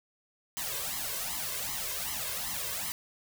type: noise with flanger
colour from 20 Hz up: white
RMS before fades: -35 dBFS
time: 0.57-2.92 s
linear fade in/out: 0 ms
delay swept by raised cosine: 0.97 to 1.94 ms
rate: 2.6 Hz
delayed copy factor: +0.95
effects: none